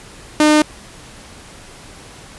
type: tone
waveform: sawtooth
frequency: 303.4 Hz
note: D#4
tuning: 44 cents flat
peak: -5 dBFS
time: 0.4-0.62 s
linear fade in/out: 2 ms
effects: pink hiss -39 dBFS RMS until 2.38 s + resampled to 24000 Hz